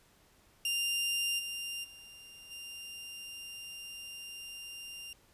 sawtooth tone with level steps, 2793 Hz, F7, 1 cent flat, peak -27 / -34 / -47 / -40 dBFS, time 0.65-5.13 s, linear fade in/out 2 ms, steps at 1.38 / 1.83 / 2.5 s, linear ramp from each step 20 ms, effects pink hiss -65 dBFS RMS until 5.33 s + resampled to 32000 Hz

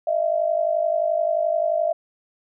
sine tone pair together, 622.3 / 673.8 Hz, D#5 / E5, 0 / +38 cents, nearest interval minor second, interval 138 cents, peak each -22 / -21 dBFS, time 0.07-1.93 s, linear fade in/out 5 ms, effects none

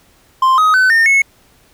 triangle tone with pitch steps, 1046.5 / 1259 / 1514.6 / 1822.1 / 2192 Hz, C6 / D#6 / F#6 / A#6 / C#7, 0 / +20 / +40 / -40 / -20 cents, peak -6 dBFS, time 0.42-1.22 s, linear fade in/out 5 ms, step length 160 ms, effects pink hiss -51 dBFS RMS until 1.73 s

